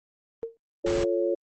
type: tone with exponential decay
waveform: sine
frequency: 457.8 Hz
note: A#4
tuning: 31 cents flat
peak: -25 dBFS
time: 0.43-0.57 s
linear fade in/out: 0 ms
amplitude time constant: 30 ms
type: chord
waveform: sine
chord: F augmented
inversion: none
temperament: equal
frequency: 349.2 / 440 / 554.4 Hz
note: F4 / A4 / C#5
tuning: 0 / 0 / 0 cents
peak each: -26 / -29 / -27 dBFS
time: 0.84-1.35 s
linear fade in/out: 10 ms
type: noise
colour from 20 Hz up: pink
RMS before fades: -32 dBFS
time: 0.86-1.04 s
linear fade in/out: 5 ms
effects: Opus 24 kbps